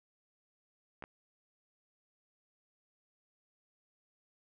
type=clicks; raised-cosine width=0.5 ms; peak=-29 dBFS; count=2; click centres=1.024 / 1.039 s; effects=none